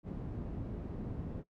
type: low-pass noise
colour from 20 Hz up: white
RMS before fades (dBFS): -41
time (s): 0.03-1.44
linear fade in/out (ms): 50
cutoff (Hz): 210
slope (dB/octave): 12
effects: noise-tail reverb RT60 0.1 s tail -18 dB re dry